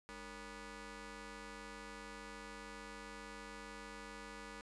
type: ring-modulated tone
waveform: 10% pulse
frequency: 253.2 Hz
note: B3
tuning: 43 cents sharp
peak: -37 dBFS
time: 0.09-4.61 s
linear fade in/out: 0 ms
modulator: 712 Hz
effects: resampled to 22050 Hz